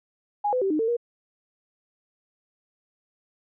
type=tone with pitch steps; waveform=sine; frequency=826 / 505 / 387.3 / 306.5 / 449.3 / 474.9 Hz; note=G#5 / B4 / G4 / D#4 / A4 / A#4; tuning=-10 / +39 / -21 / -26 / +36 / +32 cents; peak=-21 dBFS; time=0.44-0.968 s; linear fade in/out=10 ms; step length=88 ms; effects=none